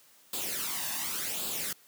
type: noise with flanger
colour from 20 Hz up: white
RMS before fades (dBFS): -34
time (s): 0.33-1.73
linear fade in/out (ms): 5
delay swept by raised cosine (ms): 0.25 to 1.12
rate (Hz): 0.89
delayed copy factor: +0.65
effects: white hiss -60 dBFS RMS until 1.87 s + high-pass 150 Hz 12 dB/octave